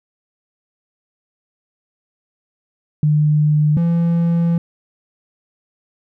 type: tone pair in turn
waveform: sine / triangle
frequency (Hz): 150.6 / 169.04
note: D3 / E3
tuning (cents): +44 / +44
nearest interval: major second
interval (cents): 200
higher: second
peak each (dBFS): -11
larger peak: neither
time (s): 3.03-3.77 / 3.77-4.58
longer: second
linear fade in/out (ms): 2
effects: none